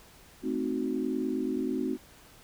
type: chord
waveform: sine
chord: A diminished seventh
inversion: none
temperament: equal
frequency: 220 / 261.6 / 311.1 / 370 Hz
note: A3 / C4 / Eb4 / Gb4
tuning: 0 / 0 / 0 / 0 cents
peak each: -36 / -31 / -34 / -34 dBFS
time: 0.42-1.98 s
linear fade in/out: 50 ms
effects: pink hiss -55 dBFS RMS until 2.43 s